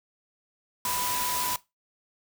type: tone in noise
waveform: sine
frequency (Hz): 987.8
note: B5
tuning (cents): 0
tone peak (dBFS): -31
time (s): 0.85-1.56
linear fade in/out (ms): 2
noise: white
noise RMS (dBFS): -30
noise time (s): 0.85-1.56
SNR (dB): -4
effects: noise-tail reverb RT60 0.2 s tail -18 dB re dry